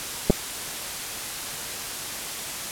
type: clicks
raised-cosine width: 2 ms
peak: -4 dBFS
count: 2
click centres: 0.299 / 0.304 s
effects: white hiss -32 dBFS RMS until 2.71 s + low-pass 12000 Hz 12 dB/octave